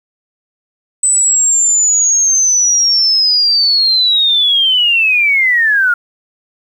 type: linear sweep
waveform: sine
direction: down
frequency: 8070 to 1396.9 Hz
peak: -8 dBFS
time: 1.03-5.94 s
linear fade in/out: 5 ms
effects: 7-bit